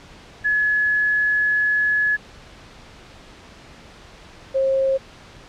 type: tone pair in turn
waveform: sine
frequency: 1700 / 535.5 Hz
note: G#6 / C5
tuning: +40 / +40 cents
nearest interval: octave + minor sixth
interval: 2000 cents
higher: first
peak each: -16 dBFS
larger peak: neither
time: 0.44-2.17 / 4.54-4.98 s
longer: first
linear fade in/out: 20 ms
effects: pink hiss -44 dBFS RMS until 5.48 s + low-pass 5000 Hz 12 dB/octave